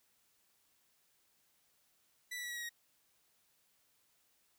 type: tone with pitch steps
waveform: sawtooth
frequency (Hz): 1975.5 / 1957.3 / 1939.3 / 1921.5 / 1903.8 / 1886.3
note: B6 / B6 / B6 / B6 / A#6 / A#6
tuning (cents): 0 / -16 / -32 / -48 / +36 / +20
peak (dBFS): -37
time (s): 2.31-2.694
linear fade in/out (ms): 10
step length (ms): 64
effects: white hiss -74 dBFS RMS until 4.58 s